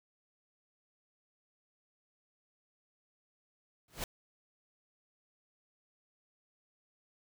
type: noise with exponential growth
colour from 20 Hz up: pink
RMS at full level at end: -33 dBFS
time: 3.88-4.04 s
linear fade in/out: 2 ms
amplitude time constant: 34 ms
effects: none